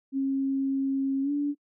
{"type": "tone with pitch glide", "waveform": "sine", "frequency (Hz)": [270.9, 288.7], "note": ["C#4", "D4"], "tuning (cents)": [-40, -30], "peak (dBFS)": -24, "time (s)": [0.12, 1.55], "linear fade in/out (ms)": 50, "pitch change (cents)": 110, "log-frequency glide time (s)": [1.22, 1.31], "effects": ["noise-tail reverb RT60 0.1 s tail -24 dB re dry"]}